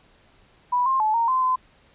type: tone with pitch steps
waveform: sine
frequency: 984 / 1059 / 863 / 926 / 1034 / 1024 Hz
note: B5 / C6 / A5 / A#5 / C6 / C6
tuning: -7 / +21 / -34 / -12 / -21 / -38 cents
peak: -18 dBFS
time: 0.72-1.56 s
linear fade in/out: 10 ms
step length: 140 ms
effects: pink hiss -57 dBFS RMS until 1.94 s + resampled to 8000 Hz